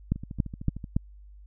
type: two click trains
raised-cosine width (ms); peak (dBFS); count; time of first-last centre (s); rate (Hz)
5; -24 / -11; 10 / 4; 0.16-0.842 / 0.12-0.965; 13.2 / 3.55
effects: added 50 Hz sine -46 dBFS peak until 1.46 s